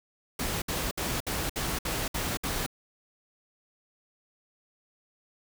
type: noise bursts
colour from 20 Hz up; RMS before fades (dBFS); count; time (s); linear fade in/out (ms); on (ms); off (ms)
pink; -31; 8; 0.39-2.664; 5; 230; 62
effects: none